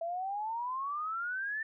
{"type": "exponential sweep", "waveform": "sine", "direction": "up", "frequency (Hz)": [659, 1800], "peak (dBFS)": -33, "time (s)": [0.01, 1.63], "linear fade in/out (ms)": 5, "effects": []}